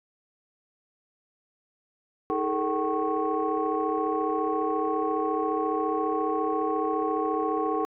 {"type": "tone cluster", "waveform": "sine", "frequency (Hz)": [315.9, 416.5, 451, 762, 1095], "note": ["D#4", "G#4", "A4", "G5", "C#6"], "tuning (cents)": [26, 5, 43, -49, -22], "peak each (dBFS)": -30, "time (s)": [2.3, 7.85], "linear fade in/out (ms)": 0, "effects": ["tanh soft clip ceiling -15 dBFS"]}